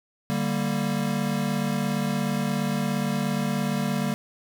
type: chord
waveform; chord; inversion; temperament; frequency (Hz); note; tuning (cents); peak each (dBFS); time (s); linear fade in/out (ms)
square; G minor; second; equal; 146.83 / 196 / 233.1; D3 / G3 / Bb3; 0 / 0 / 0; -30 / -28 / -29; 0.3-4.14; 0
effects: none